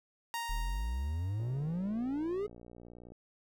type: tone with exponential decay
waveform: sawtooth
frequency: 932.3 Hz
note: A#5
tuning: in tune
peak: -30 dBFS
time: 0.34-1.91 s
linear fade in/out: 0 ms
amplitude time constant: 340 ms
type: exponential sweep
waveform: triangle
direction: up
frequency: 35.21 to 427.3 Hz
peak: -30 dBFS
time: 0.49-2.47 s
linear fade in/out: 10 ms
type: click train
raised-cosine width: 2 ms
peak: -38 dBFS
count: 103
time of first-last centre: 1.4-3.12 s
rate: 59.3 Hz
effects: none